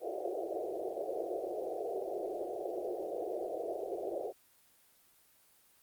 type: band-pass noise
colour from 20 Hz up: pink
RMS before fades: -38 dBFS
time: 0-4.33 s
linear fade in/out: 50 ms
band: 340 to 730 Hz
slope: 96 dB/octave
effects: white hiss -66 dBFS RMS until 5.82 s + Opus 24 kbps